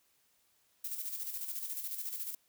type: noise with tremolo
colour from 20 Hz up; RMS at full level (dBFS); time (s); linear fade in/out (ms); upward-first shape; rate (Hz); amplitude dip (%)
violet; -38; 0.84-2.35; 5; square; 14; 50
effects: white hiss -72 dBFS RMS until 2.48 s